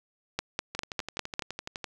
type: two click trains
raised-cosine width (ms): 0.2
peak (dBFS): -11 / -18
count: 6 / 14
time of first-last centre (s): 0.39-1.394 / 0.75-1.842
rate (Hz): 4.98 / 11.9
effects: none

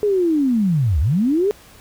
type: linear two-way sweep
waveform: sine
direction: down then up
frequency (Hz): 426.2 to 64.6 to 426.2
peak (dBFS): -14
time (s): 0.03-1.51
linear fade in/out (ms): 0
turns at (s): 1
effects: pink hiss -46 dBFS RMS until 1.8 s

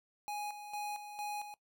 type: tone with tremolo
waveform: square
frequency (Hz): 830.6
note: G#5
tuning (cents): 0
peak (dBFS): -38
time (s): 0.28-1.54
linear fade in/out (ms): 0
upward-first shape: square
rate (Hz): 2.2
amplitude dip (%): 60
effects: noise-tail reverb RT60 0.1 s tail -19 dB re dry

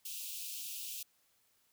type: high-pass noise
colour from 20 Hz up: white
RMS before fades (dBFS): -43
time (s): 0.05-1.03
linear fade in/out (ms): 5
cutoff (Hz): 2500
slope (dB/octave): 96
effects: white hiss -73 dBFS RMS until 1.72 s

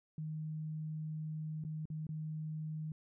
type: tone with dropouts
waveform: sine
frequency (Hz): 155.56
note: D#3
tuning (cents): 0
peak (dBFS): -38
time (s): 0.18-2.92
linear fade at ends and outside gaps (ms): 2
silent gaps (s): 1.639-1.649 / 1.855-1.901 / 2.068-2.09
effects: none

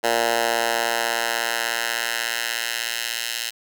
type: tone with high-pass filter sweep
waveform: 10% pulse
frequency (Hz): 116.54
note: A#2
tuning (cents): 0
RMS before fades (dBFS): -24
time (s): 0.03-3.51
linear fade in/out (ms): 20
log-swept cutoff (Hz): 600 to 2900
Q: 1
effects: none

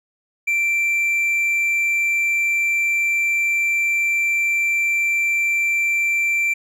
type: tone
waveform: triangle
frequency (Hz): 2349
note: D7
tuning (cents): 0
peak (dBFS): -15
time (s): 0.47-6.54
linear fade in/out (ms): 10
effects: none

